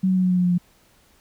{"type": "tone with pitch steps", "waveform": "sine", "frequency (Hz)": [188, 186.27, 184.56, 182.86, 181.18, 179.51, 177.86, 176.22], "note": ["F#3", "F#3", "F#3", "F#3", "F#3", "F3", "F3", "F3"], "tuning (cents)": [28, 12, -4, -20, -36, 48, 32, 16], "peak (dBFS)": -16, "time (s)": [0.03, 0.582], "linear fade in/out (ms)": 10, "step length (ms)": 69, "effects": ["pink hiss -58 dBFS RMS until 1.2 s"]}